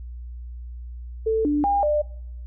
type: tone with pitch steps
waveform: sine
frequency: 442.9 / 293.9 / 806 / 597 Hz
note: A4 / D4 / G5 / D5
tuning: +11 / +1 / +48 / +28 cents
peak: -18 dBFS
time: 1.26-2.02 s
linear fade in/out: 10 ms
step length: 190 ms
effects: noise-tail reverb RT60 0.7 s tail -21 dB re dry + added 60 Hz sine -33 dBFS peak until 2.46 s